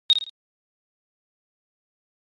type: tone with echo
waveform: sine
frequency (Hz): 3729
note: A#7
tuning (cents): 0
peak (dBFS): -11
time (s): 0.1-0.13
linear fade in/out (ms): 0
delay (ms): 55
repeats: 3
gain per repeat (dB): -8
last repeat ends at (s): 0.295
effects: MP3 48 kbps